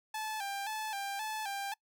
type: tone with vibrato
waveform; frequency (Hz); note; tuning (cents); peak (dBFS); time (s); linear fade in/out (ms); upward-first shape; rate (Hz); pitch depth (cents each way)
sawtooth; 830; G#5; -1; -32; 0.14-1.74; 5; square; 1.9; 76
effects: noise-tail reverb RT60 0.1 s tail -25 dB re dry